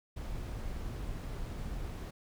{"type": "noise", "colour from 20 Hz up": "brown", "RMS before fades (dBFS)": -39, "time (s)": [0.16, 2.11], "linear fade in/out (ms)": 10, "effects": []}